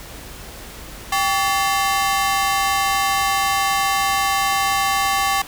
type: ring-modulated tone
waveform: sawtooth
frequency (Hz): 961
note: B5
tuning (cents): -48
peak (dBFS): -10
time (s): 1.12-5.42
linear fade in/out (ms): 5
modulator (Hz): 174
effects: added 51 Hz sine -42 dBFS peak until 5.47 s + pink hiss -37 dBFS RMS until 5.47 s